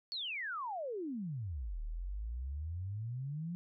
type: exponential two-way sweep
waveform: sine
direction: down then up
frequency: 4517 to 36.71 to 178.5 Hz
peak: -37 dBFS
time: 0.12-3.55 s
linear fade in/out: 0 ms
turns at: 1.81 s
effects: none